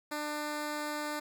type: tone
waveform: 10% pulse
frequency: 298.7 Hz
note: D4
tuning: 29 cents sharp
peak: -26 dBFS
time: 0.11-1.2 s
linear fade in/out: 10 ms
effects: none